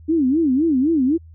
sine tone with vibrato, 290.8 Hz, D4, 17 cents flat, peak -14 dBFS, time 0.08-1.18 s, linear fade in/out 20 ms, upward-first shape sine, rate 3.9 Hz, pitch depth 250 cents each way, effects added 81 Hz sine -40 dBFS peak until 1.34 s

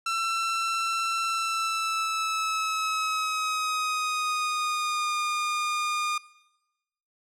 sawtooth tone with pitch glide, 1342 to 1216.5 Hz, E6 to D#6, +31 to -39 cents, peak -22 dBFS, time 0.06-6.18 s, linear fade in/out 5 ms, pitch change -170 cents, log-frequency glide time 1.24-5.14 s, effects noise-tail reverb RT60 1.0 s tail -20 dB re dry + low-pass 9000 Hz 12 dB/octave

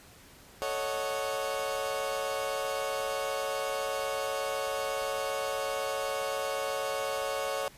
30% pulse chord, D# half-diminished seventh, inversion second, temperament equal, 440 / 554.4 / 622.3 / 740 Hz, A4 / C#5 / D#5 / F#5, 0 / 0 / 0 / 0 cents, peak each -36 / -30 / -36 / -36 dBFS, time 0.62-7.68 s, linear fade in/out 0 ms, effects pink hiss -54 dBFS RMS until 7.77 s + resampled to 32000 Hz

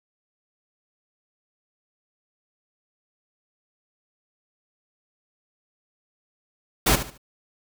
pink noise with echo, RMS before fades -18 dBFS, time 6.86-6.96 s, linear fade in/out 10 ms, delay 73 ms, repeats 3, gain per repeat -11 dB, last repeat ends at 7.179 s, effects none

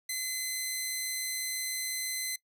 10% pulse tone, 2042 Hz, C7, 43 cents flat, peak -23 dBFS, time 0.09-2.36 s, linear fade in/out 5 ms, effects noise-tail reverb RT60 0.1 s tail -21 dB re dry

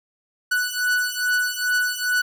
45% pulse beating tone pair, 1480 / 1482.4 Hz, F#6 / F#6, 0 / +3 cents, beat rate 2.4 Hz, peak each -23 dBFS, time 0.51-2.22 s, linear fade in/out 10 ms, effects none

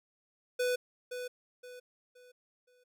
square tone with echo, 496.5 Hz, B4, 9 cents sharp, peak -29 dBFS, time 0.59-0.76 s, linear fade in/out 10 ms, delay 520 ms, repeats 4, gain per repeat -9 dB, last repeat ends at 2.84 s, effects none

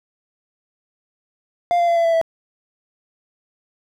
triangle tone with pitch steps, 698.5 / 690.1 / 681.8 / 673.5 / 665.4 / 657.4 Hz, F5 / F5 / F5 / E5 / E5 / E5, 0 / -21 / -42 / +37 / +16 / -5 cents, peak -12 dBFS, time 1.71-2.214 s, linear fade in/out 0 ms, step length 84 ms, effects none

